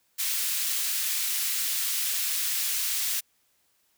white high-pass noise, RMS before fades -28 dBFS, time 0.18-3.21 s, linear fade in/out 20 ms, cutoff 2100 Hz, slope 12 dB/octave, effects white hiss -69 dBFS RMS until 3.97 s

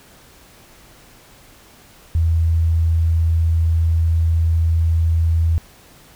sine tone, 82.2 Hz, E2, 4 cents flat, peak -13 dBFS, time 2.15-5.58 s, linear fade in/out 0 ms, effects pink hiss -47 dBFS RMS until 6.15 s

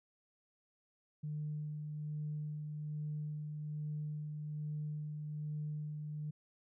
sine tone with tremolo, 150.7 Hz, D3, 45 cents sharp, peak -36 dBFS, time 1.23-6.31 s, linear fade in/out 10 ms, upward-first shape sine, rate 1.2 Hz, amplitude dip 35%, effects tanh soft clip ceiling -32 dBFS

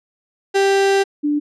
35% pulse / sine tone pair in turn, 392.7 / 294.2 Hz, G4 / D4, +3 / +3 cents, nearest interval perfect fourth, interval 500 cents, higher first, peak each -11 / -15 dBFS, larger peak first, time 0.54-1.04 / 1.23-1.4 s, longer first, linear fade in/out 20 ms, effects low-pass 7000 Hz 12 dB/octave

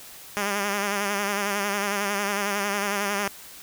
5% pulse tone with vibrato, 202 Hz, G#3, 48 cents flat, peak -13 dBFS, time 0.37-3.28 s, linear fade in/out 0 ms, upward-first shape sine, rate 11 Hz, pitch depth 49 cents each way, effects white hiss -44 dBFS RMS until 3.62 s

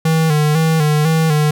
square tone with vibrato, 155.56 Hz, D#3, in tune, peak -12 dBFS, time 0.05-1.51 s, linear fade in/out 5 ms, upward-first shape square, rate 2 Hz, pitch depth 56 cents each way, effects none

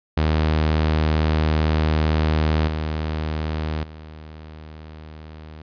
sawtooth tone with level steps, 77.78 Hz, D#2, in tune, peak -13 / -19 / -33 dBFS, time 0.17-5.62 s, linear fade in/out 5 ms, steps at 2.67 / 3.83 s, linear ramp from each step 10 ms, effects resampled to 11025 Hz

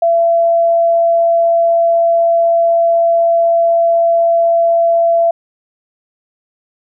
sine tone, 674 Hz, E5, 38 cents sharp, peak -8 dBFS, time 0.02-5.31 s, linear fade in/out 5 ms, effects none

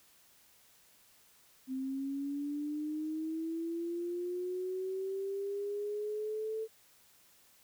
sine linear sweep, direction up, 259.4 to 443.7 Hz, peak -34 dBFS, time 1.67-6.68 s, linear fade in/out 50 ms, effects white hiss -64 dBFS RMS until 7.63 s

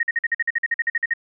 sine tone bursts, 1864.7 Hz, A#6, in tune, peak -17 dBFS, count 15, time 0-1.137 s, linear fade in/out 5 ms, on 31 ms, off 48 ms, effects none

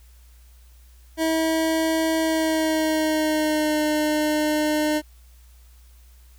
25% pulse tone with pitch glide, 321.9 to 303.8 Hz, E4 to D#4, -41 to -41 cents, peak -16 dBFS, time 1.17-5.02 s, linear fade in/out 50 ms, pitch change -100 cents, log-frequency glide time 2.19-3.81 s, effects added 60 Hz sine -47 dBFS peak until 6.38 s + white hiss -59 dBFS RMS until 6.38 s

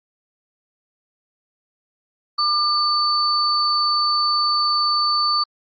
sine tone pair together, 1200 / 4519 Hz, D6 / C#8, +37 / +33 cents, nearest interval octave + major seventh, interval 2296 cents, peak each -19 dBFS, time 2.38-5.44 s, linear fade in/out 10 ms, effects Opus 32 kbps

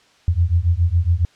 sine beating tone pair, 82.5 / 89.7 Hz, E2 / F2, +2 / +47 cents, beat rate 7.2 Hz, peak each -17 dBFS, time 0.28-1.25 s, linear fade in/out 0 ms, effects white hiss -54 dBFS RMS until 1.35 s + low-pass 5000 Hz 12 dB/octave

